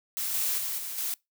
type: noise with level steps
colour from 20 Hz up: blue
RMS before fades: -31 / -28 / -32 / -36 / -31 dBFS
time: 0.17-1.14 s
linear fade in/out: 0 ms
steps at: 0.34 / 0.58 / 0.78 / 0.98 s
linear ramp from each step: 2 ms
effects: noise-tail reverb RT60 0.2 s tail -25 dB re dry